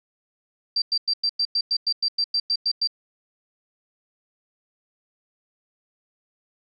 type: tone bursts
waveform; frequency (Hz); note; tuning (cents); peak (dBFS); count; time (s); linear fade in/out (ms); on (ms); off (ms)
sine; 4699; D8; 0; -19; 14; 0.76-2.874; 5; 60; 98
effects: none